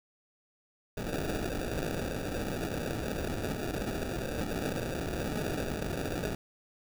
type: noise with sample-and-hold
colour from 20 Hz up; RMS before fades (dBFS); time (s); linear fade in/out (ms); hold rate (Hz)
blue; -34; 0.97-6.35; 5; 1050
effects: none